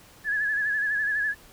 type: tone with vibrato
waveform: sine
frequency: 1697 Hz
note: G#6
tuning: 37 cents sharp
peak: -23 dBFS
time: 0.24-1.35 s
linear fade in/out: 50 ms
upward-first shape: sine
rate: 12 Hz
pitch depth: 56 cents each way
effects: pink hiss -52 dBFS RMS until 1.52 s